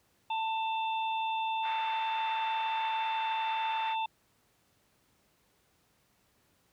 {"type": "harmonic tone", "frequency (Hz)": 889, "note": "A5", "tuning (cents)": 18, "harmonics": [1, 3, 4], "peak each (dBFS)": [-30, -40, -42], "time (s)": [0.3, 4.06], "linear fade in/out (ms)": 5}
{"type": "band-pass noise", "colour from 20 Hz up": "white", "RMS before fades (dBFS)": -43, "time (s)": [1.62, 3.96], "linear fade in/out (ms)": 50, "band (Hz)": [750, 2300], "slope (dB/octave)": 24}
{"effects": ["pink hiss -70 dBFS RMS until 6.72 s", "high-pass 60 Hz 12 dB/octave"]}